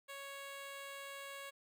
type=tone; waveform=10% pulse; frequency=554.4 Hz; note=C#5; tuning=in tune; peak=-38 dBFS; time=0.08-1.51 s; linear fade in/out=20 ms; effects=none